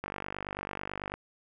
click train, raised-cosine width 0.5 ms, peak -20 dBFS, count 55, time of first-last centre 0.04-1.14 s, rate 49.1 Hz, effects none

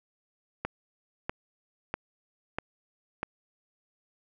click train, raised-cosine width 0.5 ms, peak -15 dBFS, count 5, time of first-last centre 0.65-3.231 s, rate 1.55 Hz, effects none

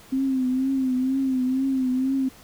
sine tone with vibrato, 261.6 Hz, C4, in tune, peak -20 dBFS, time 0.12-2.29 s, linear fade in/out 10 ms, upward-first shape triangle, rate 2.1 Hz, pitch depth 66 cents each way, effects pink hiss -49 dBFS RMS until 2.43 s

